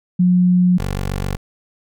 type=tone pair in turn; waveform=sine / 15% pulse; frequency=180 / 47.56 Hz; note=F#3 / F#1; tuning=-47 / +48 cents; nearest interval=octave + major seventh; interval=2305 cents; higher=first; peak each=-10 / -14 dBFS; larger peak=first; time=0.19-0.78 / 0.78-1.37 s; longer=neither; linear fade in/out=10 ms; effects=none